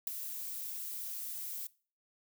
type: noise with ADSR envelope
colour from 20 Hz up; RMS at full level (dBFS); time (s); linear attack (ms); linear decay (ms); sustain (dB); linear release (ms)
violet; -30; 0.07-1.67; 5; 4; -11; 5
effects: noise-tail reverb RT60 0.4 s tail -21 dB re dry